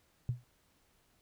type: tone with exponential decay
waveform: sine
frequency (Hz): 122.2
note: B2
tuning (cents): -18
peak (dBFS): -26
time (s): 0.29-0.44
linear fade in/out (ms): 0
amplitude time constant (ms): 32
effects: tanh soft clip ceiling -22 dBFS + pink hiss -71 dBFS RMS until 1.21 s